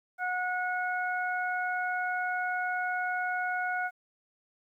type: harmonic tone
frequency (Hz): 729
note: F#5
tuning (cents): -26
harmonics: 1 / 2 / 3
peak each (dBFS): -32 / -31 / -41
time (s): 0.18-3.91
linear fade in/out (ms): 50
effects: 11-bit